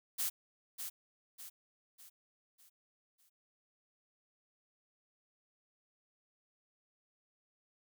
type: noise with echo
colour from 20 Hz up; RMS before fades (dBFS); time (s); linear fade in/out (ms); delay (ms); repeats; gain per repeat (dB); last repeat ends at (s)
blue; -35; 0.18-0.3; 20; 600; 5; -7; 3.3
effects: none